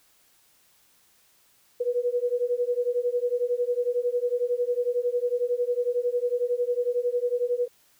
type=beating tone pair; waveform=sine; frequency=482.3 / 493.3 Hz; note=B4 / B4; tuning=-41 / -2 cents; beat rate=11 Hz; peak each=-26 dBFS; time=1.8-7.68 s; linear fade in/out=10 ms; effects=white hiss -62 dBFS RMS until 7.99 s